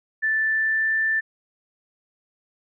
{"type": "tone with pitch glide", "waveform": "sine", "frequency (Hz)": [1760, 1771.2], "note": ["A6", "A6"], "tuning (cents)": [0, 11], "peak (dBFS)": -19, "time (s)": [0.22, 1.21], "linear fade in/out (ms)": 20, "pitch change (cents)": 11, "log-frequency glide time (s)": [0.36, 0.94], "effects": []}